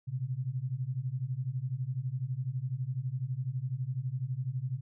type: beating tone pair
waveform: sine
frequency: 122 / 134 Hz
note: B2 / C3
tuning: -21 / +42 cents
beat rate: 12 Hz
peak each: -35 / -34 dBFS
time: 0.07-4.81 s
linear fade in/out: 20 ms
effects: none